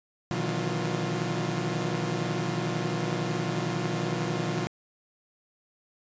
sawtooth tone cluster, 121.5 / 151.3 / 162.3 / 184.3 / 350.4 Hz, B2 / D#3 / E3 / F#3 / F4, -28 / -48 / -27 / -7 / +6 cents, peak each -30 dBFS, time 0.31-4.67 s, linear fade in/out 0 ms, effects resampled to 16000 Hz

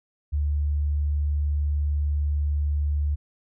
sine tone, 73.3 Hz, D2, 3 cents flat, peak -21 dBFS, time 0.32-3.16 s, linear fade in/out 20 ms, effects none

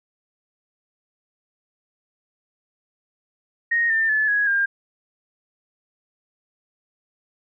sine tone with pitch steps, 1864.7 / 1796 / 1729.8 / 1666.1 / 1604.7 Hz, A#6 / A6 / A6 / G#6 / G6, 0 / +35 / -30 / +5 / +40 cents, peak -17 dBFS, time 3.71-4.66 s, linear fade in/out 10 ms, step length 190 ms, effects none

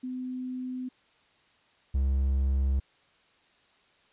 sine / triangle tone pair in turn, 254.3 / 67.36 Hz, C4 / C#2, -49 / -49 cents, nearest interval octave + major seventh, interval 2300 cents, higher first, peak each -32 / -21 dBFS, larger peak second, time 0.03-0.89 / 1.94-2.8 s, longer neither, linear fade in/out 10 ms, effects white hiss -64 dBFS RMS until 4.12 s + resampled to 8000 Hz

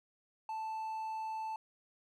triangle tone, 880 Hz, A5, in tune, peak -35 dBFS, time 0.49-1.56 s, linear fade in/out 2 ms, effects none

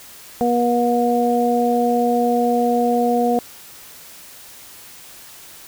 harmonic tone, 240.2 Hz, B3, 48 cents flat, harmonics 1 / 2 / 3, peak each -19 / -19 / -19 dBFS, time 0.41-3.39 s, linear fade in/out 0 ms, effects white hiss -41 dBFS RMS until 5.67 s

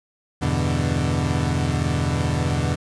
30% pulse chord, E minor seventh, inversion none, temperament equal, 82.41 / 98 / 123.47 / 146.83 Hz, E2 / G2 / B2 / D3, 0 / 0 / 0 / 0 cents, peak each -22 / -27 / -22 / -22 dBFS, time 0.41-2.76 s, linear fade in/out 20 ms, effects resampled to 22050 Hz + 8-bit

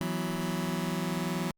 sawtooth chord, E suspended second, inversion none, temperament just, 164.81 / 185.42 / 247.2 Hz, E3 / F#3 / B3, 0 / +4 / +2 cents, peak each -29 / -29 / -32 dBFS, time 0.01-1.51 s, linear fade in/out 0 ms, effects Opus 48 kbps

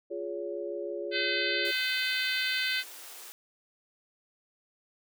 sine chord, Db major, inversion first, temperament equal with one note detuned, 349.2 / 415.3 / 563.7 Hz, F4 / Ab4 / Db5, 0 / 0 / +29 cents, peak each -37 dBFS, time 0.1-1.72 s, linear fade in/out 20 ms
harmonic tone, 511 Hz, C5, 41 cents flat, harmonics 3 / 4 / 5 / 6 / 7 / 8 / 9, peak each -33 / -34 / -35 / -36 / -36 / -37 / -38 dBFS, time 1.11-2.84 s, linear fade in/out 50 ms
white high-pass noise, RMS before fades -46 dBFS, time 1.65-3.32 s, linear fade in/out 0 ms, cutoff 300 Hz, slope 48 dB/octave
effects none

